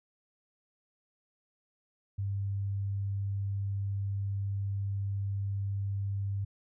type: tone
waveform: sine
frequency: 99.2 Hz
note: G2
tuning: 21 cents sharp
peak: -30 dBFS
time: 2.18-6.45 s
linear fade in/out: 10 ms
effects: none